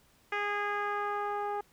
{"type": "tone with low-pass filter sweep", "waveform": "10% pulse", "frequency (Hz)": 410.8, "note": "G#4", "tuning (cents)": -19, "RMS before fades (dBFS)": -33, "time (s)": [0.32, 1.61], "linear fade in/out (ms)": 5, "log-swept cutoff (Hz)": [2200, 840], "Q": 1.6, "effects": ["pink hiss -65 dBFS RMS until 1.72 s"]}